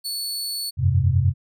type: tone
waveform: sawtooth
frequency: 4435 Hz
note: C#8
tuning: in tune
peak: -23 dBFS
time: 0.04-0.71 s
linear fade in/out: 20 ms
type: chord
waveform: sine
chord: F suspended second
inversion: none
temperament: equal with one note detuned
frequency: 88.12 / 98 / 130.81 Hz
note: F2 / G2 / C3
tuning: +16 / 0 / 0 cents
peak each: -20 dBFS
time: 0.77-1.34 s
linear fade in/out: 50 ms
effects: none